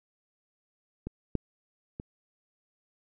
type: clicks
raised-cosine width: 3 ms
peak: -22 / -14 / -24 dBFS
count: 3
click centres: 1.07 / 1.353 / 1.999 s
effects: none